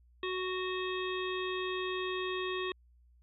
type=harmonic tone with a mistuned harmonic; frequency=370 Hz; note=F#4; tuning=in tune; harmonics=1 / 3 / 5 / 7 / 9 / 10; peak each=-35 / -40 / -42 / -43 / -45 / -45 dBFS; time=0.23-2.72 s; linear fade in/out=2 ms; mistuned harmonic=9; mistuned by=-28 cents; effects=added 60 Hz sine -60 dBFS peak until 3.22 s